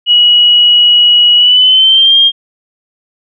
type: tone with pitch glide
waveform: sine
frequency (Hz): 2915 to 3216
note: F#7 to G7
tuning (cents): -26 to +44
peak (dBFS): -3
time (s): 0.06-2.32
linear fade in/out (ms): 50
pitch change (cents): +170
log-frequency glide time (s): 1.35-2.18
effects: none